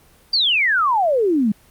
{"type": "exponential sweep", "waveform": "sine", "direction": "down", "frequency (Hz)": [4780, 197.6], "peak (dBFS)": -14, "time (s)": [0.33, 1.52], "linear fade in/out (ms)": 5, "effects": ["pink hiss -52 dBFS RMS until 1.7 s", "Opus 24 kbps"]}